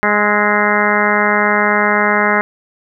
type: harmonic tone with a mistuned harmonic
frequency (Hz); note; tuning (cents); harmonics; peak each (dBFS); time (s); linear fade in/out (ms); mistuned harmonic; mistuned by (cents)
207.7; G#3; 0; 1 / 2 / 3 / 4 / 5 / 6 / 7 / 8 / 9 / 10; -20 / -20 / -20 / -20 / -20 / -20 / -20 / -20 / -20 / -20; 0.03-2.41; 0; 6; +33
effects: none